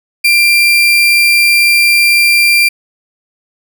35% pulse tone, 2374 Hz, D7, 18 cents sharp, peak -4 dBFS, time 0.24-2.69 s, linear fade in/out 10 ms, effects none

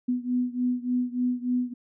sine beating tone pair, 246.9 / 250.3 Hz, B3 / B3, 0 / +23 cents, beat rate 3.4 Hz, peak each -26 / -28 dBFS, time 0.08-1.74 s, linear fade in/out 10 ms, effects none

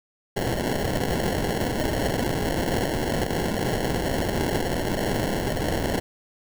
white noise with sample-and-hold, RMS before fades -25 dBFS, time 0.36-6 s, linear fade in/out 10 ms, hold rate 1225 Hz, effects none

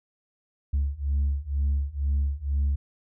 sine beating tone pair, 69.3 / 71.4 Hz, C#2 / D2, 0 / -48 cents, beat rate 2.1 Hz, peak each -25 / -24 dBFS, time 0.73-2.76 s, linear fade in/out 10 ms, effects tanh soft clip ceiling -19 dBFS

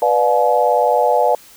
sine chord, B diminished seventh, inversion none, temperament just, 493.9 / 592.7 / 711.2 / 853.4 Hz, B4 / D5 / F5 / Ab5, 0 / +16 / +31 / +47 cents, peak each -17 dBFS, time 0.02-1.35 s, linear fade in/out 2 ms, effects white hiss -44 dBFS RMS until 1.56 s

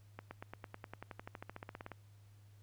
accelerating click train, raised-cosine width 0.5 ms, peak -30 dBFS, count 22, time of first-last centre 0.19-1.917 s, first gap 120 ms, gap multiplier 0.96, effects added 102 Hz sine -58 dBFS peak until 2.62 s + pink hiss -72 dBFS RMS until 2.62 s

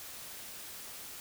silence, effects white hiss -46 dBFS RMS until 1.2 s

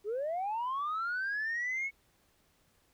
sine linear sweep, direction up, 390.3 to 2220 Hz, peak -30 dBFS, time 0.04-1.91 s, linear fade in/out 50 ms, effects tanh soft clip ceiling -29 dBFS + pink hiss -70 dBFS RMS until 2.93 s

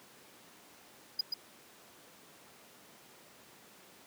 triangle tone with echo, 4928 Hz, D#8, 17 cents flat, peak -26 dBFS, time 1.19-1.21 s, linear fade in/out 5 ms, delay 130 ms, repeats 1, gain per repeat -4 dB, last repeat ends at 1.34 s, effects pink hiss -57 dBFS RMS until 4.06 s + high-pass 200 Hz 12 dB/octave

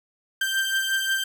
30% pulse beating tone pair, 1568 / 1573.6 Hz, G6 / G6, 0 / +6 cents, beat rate 5.6 Hz, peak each -21 / -26 dBFS, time 0.41-1.24 s, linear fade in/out 5 ms, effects none

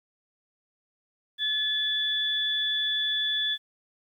sine tone pair together, 1724 / 3448 Hz, A6 / A7, -36 / -36 cents, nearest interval octave, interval 1200 cents, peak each -32 / -25 dBFS, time 1.38-3.58 s, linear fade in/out 50 ms, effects 10-bit

